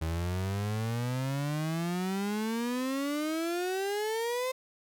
35% pulse exponential sweep, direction up, 79.3 to 522 Hz, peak -28 dBFS, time 0.01-4.52 s, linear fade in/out 10 ms, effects none

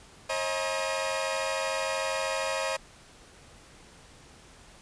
sawtooth tone cluster, 539 / 632 / 851 / 954 / 2456 Hz, C#5 / D#5 / G#5 / A#5 / D#7, -49 / +27 / +42 / +40 / -23 cents, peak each -28 / -29 / -36 / -33 / -34 dBFS, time 0.29-2.77 s, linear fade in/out 10 ms, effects pink hiss -53 dBFS RMS until 4.81 s + resampled to 22050 Hz

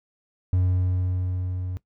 triangle tone with level ramp, 91.4 Hz, F#2, 21 cents flat, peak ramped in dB -16 to -26 dBFS, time 0.53-1.77 s, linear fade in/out 0 ms, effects noise-tail reverb RT60 0.1 s tail -18 dB re dry

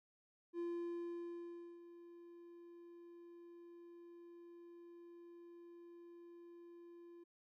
triangle tone with ADSR envelope, 343.8 Hz, F4, 27 cents flat, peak -37 dBFS, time 0.53-7.24 s, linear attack 60 ms, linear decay 1200 ms, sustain -16 dB, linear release 10 ms, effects none

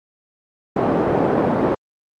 pink band-pass noise, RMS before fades -18 dBFS, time 0.76-1.75 s, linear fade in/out 5 ms, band 230 to 700 Hz, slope 12 dB/octave, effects Opus 32 kbps

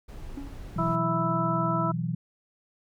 brown noise, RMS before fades -40 dBFS, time 0.08-0.96 s, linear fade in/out 10 ms
triangle tone with exponential decay, 279.4 Hz, C#4, 14 cents sharp, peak -30 dBFS, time 0.37-0.66 s, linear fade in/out 5 ms, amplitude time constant 62 ms
sine chord, B suspended fourth, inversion none, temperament equal, 123.47 / 164.81 / 185 Hz, B2 / E3 / F#3, 0 / 0 / 0 cents, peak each -32 / -29 / -34 dBFS, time 0.76-2.15 s, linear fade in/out 5 ms
harmonic tone, 329.3 Hz, E4, 2 cents flat, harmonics 1 / 2 / 3 / 4, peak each -33 / -32 / -31 / -29 dBFS, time 0.78-1.92 s, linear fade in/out 10 ms
effects none

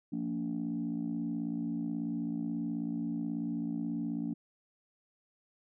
sine tone cluster, 173 / 229.3 / 287.8 Hz, F3 / A#3 / D4, -16 / -28 / -35 cents, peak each -38 / -35 / -35 dBFS, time 0.12-4.34 s, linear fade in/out 10 ms, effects tanh soft clip ceiling -26 dBFS

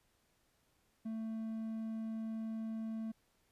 triangle tone, 222.3 Hz, A3, 18 cents sharp, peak -36 dBFS, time 1.05-3.12 s, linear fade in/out 10 ms, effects pink hiss -75 dBFS RMS until 3.51 s + resampled to 32000 Hz

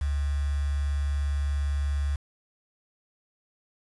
sine tone with quantisation, 71.4 Hz, D2, 48 cents flat, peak -24 dBFS, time 0.01-2.16 s, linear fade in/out 5 ms, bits 7, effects resampled to 24000 Hz

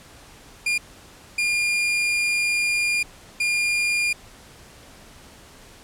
40% pulse tone bursts at uneven times, 2414 Hz, D7, 47 cents sharp, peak -19 dBFS, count 3, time 0.66-0.78 / 1.38-3.03 / 3.4-4.13 s, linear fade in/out 5 ms, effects pink hiss -47 dBFS RMS until 5.83 s + low-pass 11000 Hz 12 dB/octave

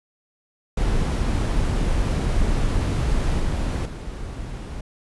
brown noise with level steps, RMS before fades -21 / -23 / -31 dBFS, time 0.77-4.81 s, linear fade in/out 5 ms, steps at 3.39 / 3.85 s, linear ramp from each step 10 ms, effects resampled to 24000 Hz

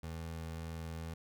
25% pulse tone, 81.6 Hz, E2, 17 cents flat, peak -37 dBFS, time 0.03-1.14 s, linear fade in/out 5 ms, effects none

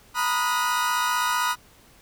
40% pulse chord, B major seventh, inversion third, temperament equal with one note detuned, 932.3 / 987.8 / 1244.5 / 1453.7 Hz, A#5 / B5 / D#6 / F#6, 0 / 0 / 0 / -31 cents, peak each -31 / -25 / -26 / -27 dBFS, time 0.14-1.56 s, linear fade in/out 50 ms, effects pink hiss -54 dBFS RMS until 2.01 s

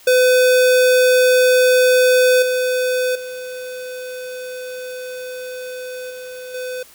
square tone with level steps, 505 Hz, B4, 39 cents sharp, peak -11 / -17 / -28 / -31 / -25 dBFS, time 0.07-6.83 s, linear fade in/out 5 ms, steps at 2.42 / 3.15 / 6.1 / 6.54 s, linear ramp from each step 5 ms, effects white hiss -46 dBFS RMS until 6.94 s

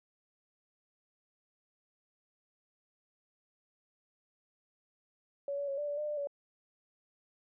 sine tone with pitch steps, 563 / 569 / 552 / 587 / 579 / 600 / 595 / 569 Hz, C#5 / C#5 / C#5 / D5 / D5 / D5 / D5 / C#5, +27 / +45 / -7 / -1 / -25 / +37 / +22 / +45 cents, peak -33 dBFS, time 5.48-6.272 s, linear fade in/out 2 ms, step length 99 ms, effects none

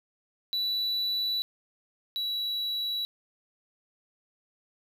triangle tone pair in turn, 3951 / 3917 Hz, B7 / B7, 0 / -15 cents, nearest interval unison, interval 15 cents, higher first, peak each -25 / -27 dBFS, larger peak first, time 0.53-1.42 / 2.16-3.05 s, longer neither, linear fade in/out 0 ms, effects none

